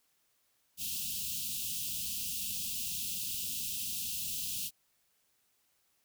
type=band-stop noise; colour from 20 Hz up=white; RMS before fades=-37 dBFS; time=0.77-4.71 s; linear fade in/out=50 ms; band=250 to 2600 Hz; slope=96 dB/octave; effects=white hiss -74 dBFS RMS until 6.04 s